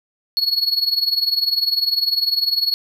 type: tone with tremolo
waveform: triangle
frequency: 4357 Hz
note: C#8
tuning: 31 cents flat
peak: -11 dBFS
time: 0.37-2.74 s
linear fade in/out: 0 ms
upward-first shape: triangle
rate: 20 Hz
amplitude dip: 90%
effects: none